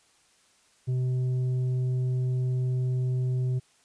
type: tone with tanh clipping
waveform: sine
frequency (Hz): 127.2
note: C3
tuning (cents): -48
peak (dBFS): -25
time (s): 0.87-3.6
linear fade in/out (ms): 20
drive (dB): 5
effects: white hiss -63 dBFS RMS until 3.84 s + resampled to 22050 Hz